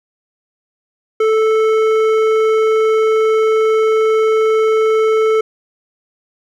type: tone with hard clipping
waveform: sine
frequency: 438.8 Hz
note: A4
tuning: 5 cents flat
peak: -12 dBFS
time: 1.2-5.41 s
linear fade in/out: 5 ms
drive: 10 dB
effects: none